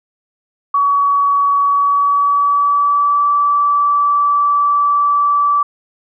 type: tone with pitch glide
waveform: sine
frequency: 1131 to 1157.4 Hz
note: C#6 to D6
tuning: +34 to -26 cents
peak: -10 dBFS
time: 0.74-5.63 s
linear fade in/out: 5 ms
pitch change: +40 cents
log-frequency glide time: 1.62-3.27 s
effects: none